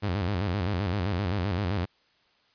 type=tone with vibrato; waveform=sawtooth; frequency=94.9 Hz; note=F#2; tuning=44 cents sharp; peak=-22 dBFS; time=0.02-1.86 s; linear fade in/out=20 ms; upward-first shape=square; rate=7.7 Hz; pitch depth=140 cents each way; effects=white hiss -65 dBFS RMS until 2.54 s + resampled to 11025 Hz